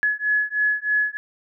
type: beating tone pair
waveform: sine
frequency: 1696 / 1699.2 Hz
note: G#6 / G#6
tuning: +36 / +39 cents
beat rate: 3.2 Hz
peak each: -22 dBFS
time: 0.03-1.17 s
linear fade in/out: 0 ms
effects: none